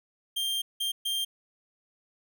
45% pulse tone bursts at uneven times, 3182 Hz, G7, 25 cents sharp, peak -27 dBFS, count 3, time 0.36-0.62 / 0.8-0.92 / 1.05-1.25 s, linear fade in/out 10 ms, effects none

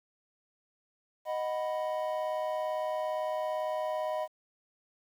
triangle chord, B major, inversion first, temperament equal, 622.3 / 740 / 987.8 Hz, D#5 / F#5 / B5, 0 / 0 / 0 cents, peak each -30 / -36 / -36 dBFS, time 1.25-4.28 s, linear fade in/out 50 ms, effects 10-bit

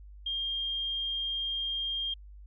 sine tone, 3211 Hz, G7, 41 cents sharp, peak -30 dBFS, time 0.26-2.14 s, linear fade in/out 5 ms, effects added 50 Hz sine -46 dBFS peak until 2.46 s

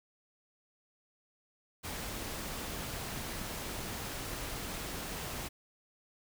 pink noise, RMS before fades -40 dBFS, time 1.83-5.49 s, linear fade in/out 20 ms
clicks, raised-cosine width 3 ms, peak -32 dBFS, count 3, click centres 3.176 / 3.415 / 3.793 s
effects none

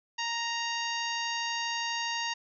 harmonic tone, 932.3 Hz, A#5, in tune, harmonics 1 / 2 / 3 / 4 / 5 / 6 / 7, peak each -35 / -36 / -36 / -41 / -39 / -43 / -43 dBFS, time 0.18-2.34 s, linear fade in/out 10 ms, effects none

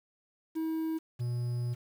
triangle tone pair in turn, 320.8 / 121.21 Hz, E4 / B2, -47 / -32 cents, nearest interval octave + perfect fourth, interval 1685 cents, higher first, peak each -28 dBFS, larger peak neither, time 0.55-0.99 / 1.19-1.75 s, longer second, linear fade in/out 20 ms, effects 9-bit

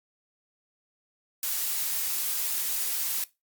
blue noise, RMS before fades -29 dBFS, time 1.43-3.24 s, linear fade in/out 2 ms, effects noise-tail reverb RT60 0.2 s tail -18 dB re dry + Opus 48 kbps

